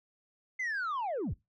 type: linear sweep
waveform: sine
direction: down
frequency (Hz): 2093 to 36.71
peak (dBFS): -29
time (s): 0.59-1.34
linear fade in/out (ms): 10
effects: noise-tail reverb RT60 0.2 s tail -22 dB re dry + tanh soft clip ceiling -30 dBFS